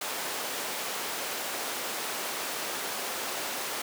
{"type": "high-pass noise", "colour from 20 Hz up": "pink", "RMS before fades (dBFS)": -34, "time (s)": [0.01, 3.82], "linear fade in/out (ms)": 5, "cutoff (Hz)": 450, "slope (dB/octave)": 12, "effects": []}